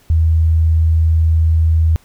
sine tone, 80.7 Hz, E2, 36 cents flat, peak -9 dBFS, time 0.1-1.96 s, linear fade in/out 0 ms, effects pink hiss -51 dBFS RMS until 2.04 s

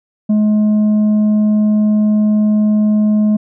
sine tone with tanh clipping, 211.9 Hz, G#3, 35 cents sharp, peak -10 dBFS, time 0.29-3.37 s, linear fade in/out 10 ms, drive 4 dB, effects none

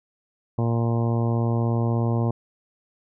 harmonic tone, 116.54 Hz, A#2, in tune, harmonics 1 / 2 / 3 / 4 / 5 / 6 / 7 / 8 / 9, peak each -21 / -27 / -31 / -33 / -35 / -37 / -38 / -39 / -40 dBFS, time 0.58-2.31 s, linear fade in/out 5 ms, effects none

